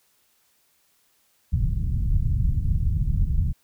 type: low-pass noise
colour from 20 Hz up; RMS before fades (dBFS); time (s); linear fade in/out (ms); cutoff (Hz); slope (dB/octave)
pink; -22; 1.52-3.53; 10; 140; 24
effects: white hiss -65 dBFS RMS until 3.63 s